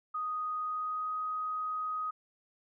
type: tone with pitch glide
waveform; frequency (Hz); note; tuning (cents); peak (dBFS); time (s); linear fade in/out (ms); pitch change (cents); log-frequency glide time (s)
sine; 1244.5 to 1253.9; D#6 to D#6; 0 to +13; -32; 0.14-2.11; 10; +13; 0.61-1.14
effects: none